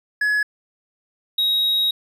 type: tone pair in turn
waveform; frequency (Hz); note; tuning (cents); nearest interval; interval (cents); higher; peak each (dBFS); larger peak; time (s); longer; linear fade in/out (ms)
triangle; 1692 / 3798; G#6 / A#7; +32 / +32; octave + major second; 1400; second; -15; neither; 0.21-0.43 / 1.38-1.91; second; 5
effects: resampled to 32000 Hz